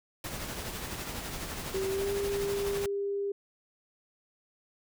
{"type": "noise with tremolo", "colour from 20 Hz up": "pink", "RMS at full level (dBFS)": -36, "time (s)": [0.24, 2.86], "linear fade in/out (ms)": 2, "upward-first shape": "triangle", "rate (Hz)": 12, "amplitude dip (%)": 45}
{"type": "tone with pitch glide", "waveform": "sine", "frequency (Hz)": [385.4, 400.6], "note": ["G4", "G4"], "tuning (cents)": [-29, 38], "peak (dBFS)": -29, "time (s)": [1.74, 3.32], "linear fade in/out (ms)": 5, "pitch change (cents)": 67, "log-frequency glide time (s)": [1.9, 2.1]}
{"effects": []}